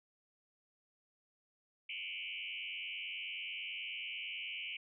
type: tone with frequency modulation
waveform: sine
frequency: 2643 Hz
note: E7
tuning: 4 cents sharp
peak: -40 dBFS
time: 1.89-4.77 s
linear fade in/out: 5 ms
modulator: 89.2 Hz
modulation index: 4.7
effects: none